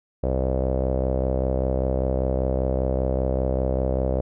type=tone with low-pass filter; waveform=sawtooth; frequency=65.1 Hz; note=C2; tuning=8 cents flat; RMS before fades=-23 dBFS; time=0.23-4.21 s; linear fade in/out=5 ms; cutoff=560 Hz; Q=5.3; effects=none